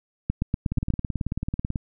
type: two click trains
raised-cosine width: 5 ms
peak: -14 / -10 dBFS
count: 20 / 6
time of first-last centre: 0.72-1.758 / 0.3-0.903 s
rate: 18.3 / 8.29 Hz
effects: none